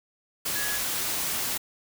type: tone in noise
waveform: sine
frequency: 1678 Hz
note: G#6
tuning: 17 cents sharp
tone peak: -32 dBFS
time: 0.55-0.78 s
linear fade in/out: 10 ms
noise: white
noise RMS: -29 dBFS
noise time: 0.45-1.58 s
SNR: -6 dB
effects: none